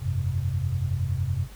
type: chord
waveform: sine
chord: F suspended second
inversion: none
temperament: equal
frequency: 87.31 / 98 / 130.81 Hz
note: F2 / G2 / C3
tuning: 0 / 0 / 0 cents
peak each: -28 dBFS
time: 0-1.48 s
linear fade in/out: 50 ms
effects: added 50 Hz sine -43 dBFS peak until 1.55 s + pink hiss -50 dBFS RMS until 1.55 s